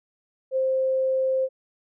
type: tone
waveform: sine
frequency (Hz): 525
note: C5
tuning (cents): +6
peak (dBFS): -20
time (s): 0.51-1.49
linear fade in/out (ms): 50
effects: none